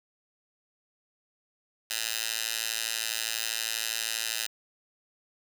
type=tone with high-pass filter; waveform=10% pulse; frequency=112.4 Hz; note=A2; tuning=37 cents sharp; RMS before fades=-32 dBFS; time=1.9-4.47 s; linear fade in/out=10 ms; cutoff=3100 Hz; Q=0.79; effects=none